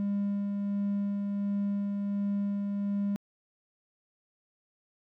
triangle tone with tremolo, 201.5 Hz, G3, 48 cents sharp, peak -24 dBFS, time 0-3.16 s, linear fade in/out 0 ms, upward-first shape sine, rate 1.4 Hz, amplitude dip 30%, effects tanh soft clip ceiling -21 dBFS

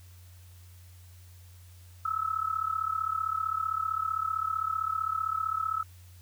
sine tone with amplitude modulation, 1300 Hz, E6, 24 cents flat, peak -24 dBFS, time 2.05-5.83 s, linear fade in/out 5 ms, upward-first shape sine, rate 35.5 Hz, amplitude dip 85%, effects added 89 Hz sine -49 dBFS peak until 6.21 s + white hiss -60 dBFS RMS until 6.21 s

